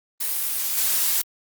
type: noise with level steps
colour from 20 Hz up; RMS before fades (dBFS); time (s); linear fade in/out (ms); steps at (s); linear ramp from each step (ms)
blue; -25 / -21; 0.2-1.22; 10; 0.77; 10
effects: Opus 32 kbps